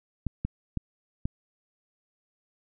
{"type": "clicks", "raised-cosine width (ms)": 5, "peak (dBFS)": -16, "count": 4, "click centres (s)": [0.267, 0.45, 0.773, 1.255], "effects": []}